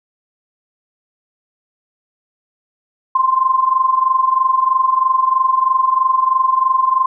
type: tone with amplitude modulation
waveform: sine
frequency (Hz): 1046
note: C6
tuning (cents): -1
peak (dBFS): -8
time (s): 3.15-7.06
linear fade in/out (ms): 5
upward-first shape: sine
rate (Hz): 23.1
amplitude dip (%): 75
effects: none